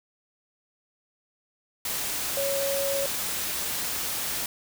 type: tone in noise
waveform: sine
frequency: 554.4 Hz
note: C#5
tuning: in tune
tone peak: -26 dBFS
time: 2.37-3.06 s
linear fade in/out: 2 ms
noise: white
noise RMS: -30 dBFS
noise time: 1.85-4.46 s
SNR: +1 dB
effects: none